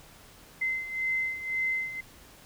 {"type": "beating tone pair", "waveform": "sine", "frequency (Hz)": [2063, 2064.9], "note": ["C7", "C7"], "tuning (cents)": [-25, -23], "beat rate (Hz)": 1.9, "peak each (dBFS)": [-34, -29], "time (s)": [0.61, 2.01], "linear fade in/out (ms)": 10, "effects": ["pink hiss -53 dBFS RMS until 2.45 s"]}